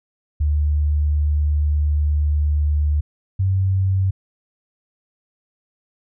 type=tone pair in turn; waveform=sine; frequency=74.3 / 95.2 Hz; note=D2 / F#2; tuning=+21 / +50 cents; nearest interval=major third; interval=429 cents; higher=second; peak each=-15 / -15 dBFS; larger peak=neither; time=0.4-3.01 / 3.39-4.11 s; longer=first; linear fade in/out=10 ms; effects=none